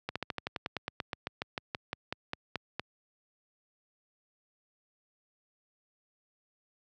slowing click train, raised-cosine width 0.3 ms, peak -17 dBFS, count 21, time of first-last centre 0.09-2.796 s, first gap 66 ms, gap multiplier 1.07, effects high-pass 80 Hz 12 dB/octave

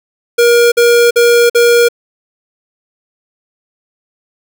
square tone bursts, 474.4 Hz, A#4, 30 cents sharp, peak -6 dBFS, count 4, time 0.38-1.887 s, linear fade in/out 10 ms, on 340 ms, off 49 ms, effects none

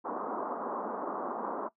white band-pass noise, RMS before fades -36 dBFS, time 0.04-1.69 s, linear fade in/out 20 ms, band 210 to 1200 Hz, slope 48 dB/octave, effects noise-tail reverb RT60 0.1 s tail -17 dB re dry

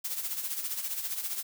blue noise with tremolo, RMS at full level -32 dBFS, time 0.04-1.43 s, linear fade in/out 10 ms, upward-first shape sine, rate 15 Hz, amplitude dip 60%, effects none

